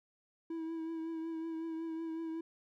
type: tone with vibrato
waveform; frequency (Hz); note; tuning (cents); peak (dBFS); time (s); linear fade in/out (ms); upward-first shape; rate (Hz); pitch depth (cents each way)
triangle; 325.8; E4; -20; -35; 0.5-2.41; 5; triangle; 5.4; 32
effects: none